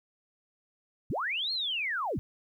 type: linear two-way sweep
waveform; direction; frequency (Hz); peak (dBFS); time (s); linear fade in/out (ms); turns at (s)
sine; up then down; 59.1 to 4330 to 59.1; -29; 1.1-2.19; 0; 1.52
effects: 11-bit